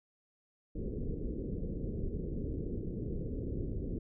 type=low-pass noise; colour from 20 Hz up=pink; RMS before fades=-37 dBFS; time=0.75-3.99 s; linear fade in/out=10 ms; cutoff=470 Hz; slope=48 dB/octave; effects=none